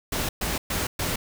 pink noise bursts, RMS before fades -27 dBFS, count 4, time 0.12-1.16 s, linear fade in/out 5 ms, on 170 ms, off 120 ms, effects none

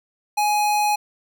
square tone, 836 Hz, G#5, 11 cents sharp, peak -18 dBFS, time 0.37-0.96 s, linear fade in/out 10 ms, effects none

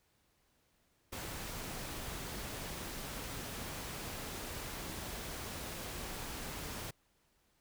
pink noise, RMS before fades -43 dBFS, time 1.12-6.91 s, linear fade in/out 10 ms, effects pink hiss -74 dBFS RMS until 7.6 s

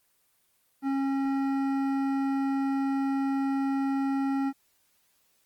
sine tone with hard clipping, 272.5 Hz, C#4, 29 cents flat, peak -27 dBFS, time 0.82-4.53 s, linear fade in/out 50 ms, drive 12 dB, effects white hiss -69 dBFS RMS until 5.45 s + Opus 24 kbps

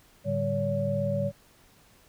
sine tone cluster, 108.6 / 145.9 / 194.6 / 567 Hz, A2 / D3 / G3 / C#5, -22 / -11 / -12 / +39 cents, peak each -32 / -32 / -32 / -28 dBFS, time 0.24-1.32 s, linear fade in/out 50 ms, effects pink hiss -59 dBFS RMS until 2.08 s

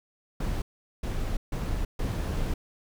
brown noise bursts at uneven times, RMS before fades -29 dBFS, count 4, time 0.4-0.62 / 1.03-1.37 / 1.52-1.85 / 1.99-2.54 s, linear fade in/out 5 ms, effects none

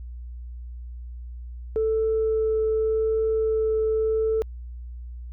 sine tone with vibrato, 440 Hz, A4, in tune, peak -19 dBFS, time 1.76-4.42 s, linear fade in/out 0 ms, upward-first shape triangle, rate 0.86 Hz, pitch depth 8 cents each way, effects tanh soft clip ceiling -16 dBFS + added 60 Hz sine -34 dBFS peak until 5.32 s

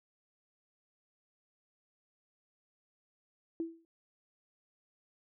sine tone with exponential decay, 330 Hz, E4, 2 cents sharp, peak -30 dBFS, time 3.6-3.85 s, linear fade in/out 1 ms, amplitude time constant 54 ms, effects none

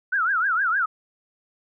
sine tone with vibrato, 1448 Hz, F#6, 38 cents flat, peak -19 dBFS, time 0.12-0.86 s, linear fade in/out 10 ms, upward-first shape triangle, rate 6.5 Hz, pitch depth 250 cents each way, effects none

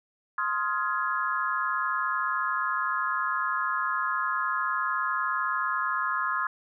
sine chord, F minor seventh, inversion second, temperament just, 1047.7 / 1257.2 / 1396.9 / 1676.3 Hz, C6 / Eb6 / F6 / Ab6, +2 / +18 / 0 / +16 cents, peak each -30 / -30 / -32 / -32 dBFS, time 0.38-6.47 s, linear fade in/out 2 ms, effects none

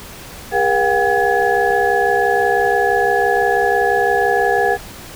sine tone cluster, 406.1 / 477.1 / 724 / 790 / 1691 Hz, G#4 / A#4 / F#5 / G5 / G#6, -39 / +40 / -38 / +13 / +31 cents, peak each -19 dBFS, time 0.51-4.78 s, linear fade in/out 50 ms, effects pink hiss -35 dBFS RMS until 5.15 s

